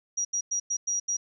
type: tone bursts at uneven times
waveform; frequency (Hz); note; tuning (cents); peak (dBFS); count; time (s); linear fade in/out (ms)
sine; 5750; F8; +50; -25; 6; 0.17-0.25 / 0.33-0.41 / 0.51-0.6 / 0.7-0.77 / 0.87-1 / 1.08-1.17; 10
effects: none